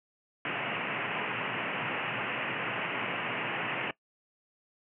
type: band-pass noise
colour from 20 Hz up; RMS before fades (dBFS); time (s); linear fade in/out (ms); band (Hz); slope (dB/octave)
white; -34; 0.45-3.91; 2; 110 to 2900; 96
effects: noise-tail reverb RT60 0.1 s tail -20 dB re dry